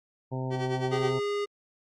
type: harmonic tone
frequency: 129.9 Hz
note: C3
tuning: 12 cents flat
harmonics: 1 / 2 / 3 / 4 / 5 / 6 / 7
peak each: -31 / -37 / -39 / -41 / -43 / -45 / -42 dBFS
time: 0.31-1.2 s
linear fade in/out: 20 ms
type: tone with tremolo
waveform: 30% pulse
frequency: 384.3 Hz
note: G4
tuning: 34 cents flat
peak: -25 dBFS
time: 0.5-1.14 s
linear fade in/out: 50 ms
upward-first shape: sine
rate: 9.4 Hz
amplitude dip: 70%
type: tone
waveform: square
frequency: 409.4 Hz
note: G#4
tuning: 25 cents flat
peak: -28 dBFS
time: 0.91-1.46 s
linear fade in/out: 20 ms
effects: low-pass 5000 Hz 12 dB/octave + Opus 48 kbps